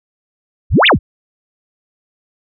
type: exponential two-way sweep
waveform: sine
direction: up then down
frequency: 41.2 to 3810 to 41.2 Hz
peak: -6 dBFS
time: 0.7-0.99 s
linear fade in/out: 50 ms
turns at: 0.87 s
effects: none